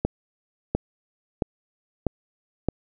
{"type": "accelerating click train", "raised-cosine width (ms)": 2, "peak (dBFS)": -8, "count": 5, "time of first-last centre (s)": [0.05, 2.686], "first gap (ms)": 700, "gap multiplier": 0.96, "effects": []}